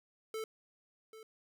square tone with echo, 440 Hz, A4, in tune, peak -38 dBFS, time 0.34-0.44 s, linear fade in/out 2 ms, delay 790 ms, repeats 1, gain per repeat -13 dB, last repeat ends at 1.23 s, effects none

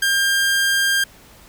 sawtooth tone, 1600 Hz, G6, 35 cents sharp, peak -12 dBFS, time 0.02-1.04 s, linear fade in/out 5 ms, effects pink hiss -47 dBFS RMS until 1.48 s

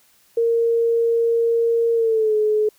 sine tone with pitch glide, 462.9 to 426.9 Hz, A#4 to G#4, -12 to +48 cents, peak -15 dBFS, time 0.37-2.69 s, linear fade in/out 5 ms, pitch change -140 cents, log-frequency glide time 1.94-2.35 s, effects white hiss -57 dBFS RMS until 2.78 s

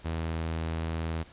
sawtooth tone, 81.3 Hz, E2, 23 cents flat, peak -26 dBFS, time 0.04-1.24 s, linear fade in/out 20 ms, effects pink hiss -54 dBFS RMS until 1.32 s + resampled to 8000 Hz

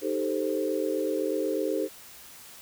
sine chord, A half-diminished seventh, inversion second, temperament equal, 311.1 / 392 / 440 / 523.3 Hz, Eb4 / G4 / A4 / C5, 0 / 0 / 0 / 0 cents, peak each -31 dBFS, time 0.01-1.89 s, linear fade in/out 50 ms, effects white hiss -48 dBFS RMS until 2.61 s

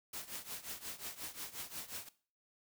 white noise with tremolo, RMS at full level -42 dBFS, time 0.13-2.09 s, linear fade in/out 5 ms, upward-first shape triangle, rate 5.6 Hz, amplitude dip 90%, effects noise-tail reverb RT60 0.4 s tail -17 dB re dry

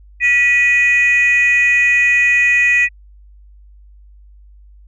sine tone pair together, 1945 / 2480 Hz, B6 / D#7, -27 / -6 cents, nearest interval major third, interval 421 cents, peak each -11 dBFS, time 0.2-2.89 s, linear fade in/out 50 ms, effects tanh soft clip ceiling -5 dBFS + added 50 Hz sine -40 dBFS peak until 4.87 s

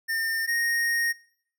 square tone pair in turn, 1810 / 1860.9 Hz, A6 / A#6, +48 / -3 cents, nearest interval unison, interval 49 cents, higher second, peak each -26 / -24 dBFS, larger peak second, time 0.08-0.47 / 0.47-1.13 s, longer second, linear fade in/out 20 ms, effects noise-tail reverb RT60 0.6 s tail -21 dB re dry

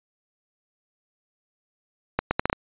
accelerating click train, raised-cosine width 0.5 ms, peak -6 dBFS, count 6, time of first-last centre 2.19-2.529 s, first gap 120 ms, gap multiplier 0.71, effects resampled to 8000 Hz

